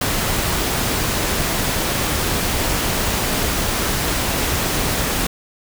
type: noise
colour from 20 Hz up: pink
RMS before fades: -20 dBFS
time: 0.01-5.27 s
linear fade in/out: 5 ms
effects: none